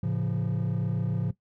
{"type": "chord", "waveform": "triangle", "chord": "A augmented", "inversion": "none", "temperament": "just", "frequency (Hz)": [110, 137.5, 171.88], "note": ["A2", "C#3", "E#3"], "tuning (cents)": [0, -14, -27], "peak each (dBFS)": -27, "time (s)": [0.03, 1.31], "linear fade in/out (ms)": 5, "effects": ["noise-tail reverb RT60 0.1 s tail -18 dB re dry", "tanh soft clip ceiling -19 dBFS"]}